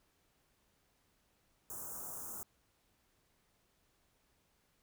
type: band-stop noise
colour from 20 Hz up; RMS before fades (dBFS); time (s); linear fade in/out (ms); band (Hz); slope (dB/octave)
white; -45; 1.7-2.43; 0; 1400 to 6400; 48
effects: pink hiss -75 dBFS RMS until 4.82 s